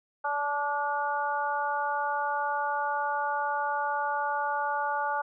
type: harmonic tone with a mistuned harmonic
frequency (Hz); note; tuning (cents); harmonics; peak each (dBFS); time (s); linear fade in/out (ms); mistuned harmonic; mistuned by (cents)
288.9; D4; -28; 2 / 3 / 4 / 5; -36 / -29 / -34 / -33; 0.24-5.22; 10; 4; +16
effects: none